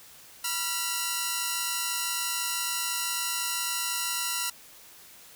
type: tone pair together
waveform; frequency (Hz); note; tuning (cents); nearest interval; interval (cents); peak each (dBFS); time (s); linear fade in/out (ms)
5% pulse; 974 / 1374; B5 / F6; -24 / -29; tritone; 595; -20 / -18; 0.44-4.5; 5
effects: white hiss -51 dBFS RMS until 5.35 s